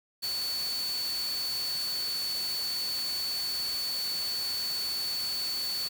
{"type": "tone in noise", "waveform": "sine", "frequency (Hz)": 4460, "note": "C#8", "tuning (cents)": 10, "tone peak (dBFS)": -30, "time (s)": [0.22, 5.89], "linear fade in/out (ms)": 20, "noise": "white", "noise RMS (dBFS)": -39, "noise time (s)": [0.22, 5.89], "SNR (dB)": 6, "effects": []}